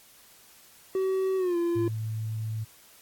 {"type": "tone with pitch glide", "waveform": "triangle", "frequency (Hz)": [380, 342.5], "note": ["F#4", "F4"], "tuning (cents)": [46, -34], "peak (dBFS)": -22, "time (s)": [0.95, 1.88], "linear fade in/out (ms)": 2, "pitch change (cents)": -180, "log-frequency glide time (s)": [1.37, 1.57]}
{"type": "tone", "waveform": "sine", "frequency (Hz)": 110, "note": "A2", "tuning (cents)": 0, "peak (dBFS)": -29, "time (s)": [1.75, 2.65], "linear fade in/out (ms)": 20}
{"effects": ["white hiss -55 dBFS RMS until 3.01 s", "AAC 64 kbps"]}